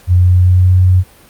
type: tone with pitch glide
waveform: sine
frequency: 89.7 to 91.8 Hz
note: F2 to F#2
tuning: +47 to -13 cents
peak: -5 dBFS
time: 0.07-1.04 s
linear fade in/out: 50 ms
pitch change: +40 cents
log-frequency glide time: 0.18-0.74 s
effects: pink hiss -43 dBFS RMS until 1.29 s + Opus 48 kbps